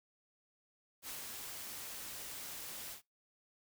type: noise with ADSR envelope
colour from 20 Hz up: white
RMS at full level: -44 dBFS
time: 1.02-3.02 s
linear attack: 62 ms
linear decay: 130 ms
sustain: -2 dB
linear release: 110 ms
effects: noise-tail reverb RT60 0.2 s tail -23 dB re dry